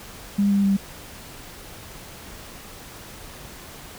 sine tone with pitch steps, 201.4 / 199.6 / 196.8 Hz, G3 / G3 / G3, +47 / +32 / +7 cents, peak -16 dBFS, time 0.38-0.77 s, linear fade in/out 10 ms, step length 130 ms, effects pink hiss -41 dBFS RMS until 3.98 s

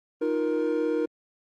triangle chord, Eb suspended second, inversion none, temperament equal with one note detuned, 311.1 / 349.2 / 470.8 Hz, Eb4 / F4 / Bb4, 0 / 0 / +17 cents, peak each -26 / -29 / -24 dBFS, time 0.21-1.06 s, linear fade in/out 10 ms, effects Opus 24 kbps

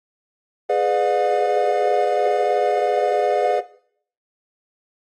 triangle chord, G# diminished seventh, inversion none, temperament just, 415.3 / 498.4 / 598 / 717.6 Hz, G#4 / B4 / D5 / F5, 0 / +16 / +31 / +47 cents, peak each -20 dBFS, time 0.69-3.6 s, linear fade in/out 10 ms, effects noise-tail reverb RT60 0.6 s tail -17 dB re dry + AAC 32 kbps

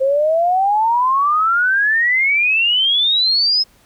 sine exponential sweep, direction up, 524 to 5200 Hz, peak -12 dBFS, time 0-3.64 s, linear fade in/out 20 ms, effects pink hiss -53 dBFS RMS until 3.85 s

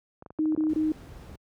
clicks, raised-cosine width 1 ms, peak -30 dBFS, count 10, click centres 0.224 / 0.262 / 0.305 / 0.388 / 0.457 / 0.523 / 0.564 / 0.608 / 0.638 / 0.669 s
sine tone bursts, 311.1 Hz, D#4, in tune, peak -22 dBFS, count 3, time 0.39-0.92 s, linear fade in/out 2 ms, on 160 ms, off 25 ms
brown noise, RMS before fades -41 dBFS, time 0.69-1.36 s, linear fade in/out 5 ms
effects high-pass 60 Hz 12 dB/octave

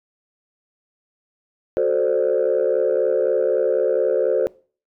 sine chord, D dominant seventh, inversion first, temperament equal, 370 / 440 / 523.3 / 587.3 Hz, F#4 / A4 / C5 / D5, 0 / 0 / 0 / 0 cents, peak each -22 / -20 / -19 / -23 dBFS, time 1.77-4.47 s, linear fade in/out 0 ms, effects noise-tail reverb RT60 0.4 s tail -23 dB re dry + tanh soft clip ceiling -10 dBFS

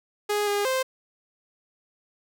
sawtooth tone with pitch steps, 415 / 408.2 / 522 Hz, G#4 / G#4 / C5, -1 / -30 / -4 cents, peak -19 dBFS, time 0.29-0.83 s, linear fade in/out 10 ms, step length 180 ms, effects none

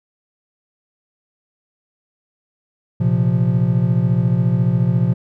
triangle chord, Bb suspended second, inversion none, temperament equal, 116.54 / 130.81 / 174.61 Hz, Bb2 / C3 / F3, 0 / 0 / 0 cents, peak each -16 dBFS, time 3-5.14 s, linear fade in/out 10 ms, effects none

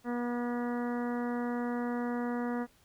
harmonic tone, 241.4 Hz, B3, 39 cents flat, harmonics 1 / 2 / 3 / 4 / 5 / 6 / 7 / 8, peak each -32 / -38 / -42 / -44 / -46 / -48 / -49 / -50 dBFS, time 0.04-2.67 s, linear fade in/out 50 ms, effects pink hiss -65 dBFS RMS until 2.84 s

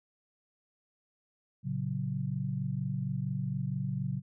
sine chord, F# major, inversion first, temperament equal with one note detuned, 114.27 / 138.59 / 185 Hz, A#2 / C#3 / F#3, -34 / 0 / 0 cents, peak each -37 / -33 / -36 dBFS, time 1.63-4.22 s, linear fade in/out 50 ms, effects none

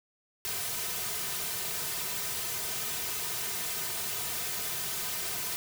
white noise with comb filter, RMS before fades -34 dBFS, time 0.45-5.56 s, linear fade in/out 0 ms, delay 3.6 ms, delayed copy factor -0.9, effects none

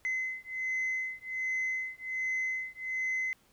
sine beating tone pair, 2045 / 2046.3 Hz, C7 / C7, -40 / -39 cents, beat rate 1.3 Hz, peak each -33 / -33 dBFS, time 0.05-3.33 s, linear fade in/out 0 ms, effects tanh soft clip ceiling -27 dBFS + pink hiss -66 dBFS RMS until 3.52 s

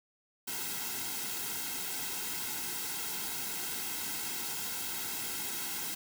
white noise with comb filter, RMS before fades -37 dBFS, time 0.47-5.95 s, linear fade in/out 10 ms, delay 1.7 ms, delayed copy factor -0.8, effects none

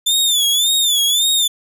sawtooth tone with vibrato, 3520 Hz, A7, in tune, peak -10 dBFS, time 0.06-1.48 s, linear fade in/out 10 ms, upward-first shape sine, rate 1.8 Hz, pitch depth 110 cents each way, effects none

